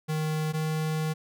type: tone pair in turn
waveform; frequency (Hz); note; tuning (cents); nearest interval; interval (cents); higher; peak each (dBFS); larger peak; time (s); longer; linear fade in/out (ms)
square; 155.56 / 156.55; D#3 / D#3; 0 / +11; unison; 11; second; -27; neither; 0.08-0.53 / 0.53-1.14; second; 20
effects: none